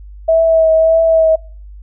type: tone with vibrato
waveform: sine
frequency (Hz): 648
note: E5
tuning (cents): -30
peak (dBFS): -7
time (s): 0.28-1.36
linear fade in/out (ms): 10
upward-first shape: triangle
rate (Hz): 1.7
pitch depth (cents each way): 24
effects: noise-tail reverb RT60 0.4 s tail -22 dB re dry + added 50 Hz sine -31 dBFS peak until 1.82 s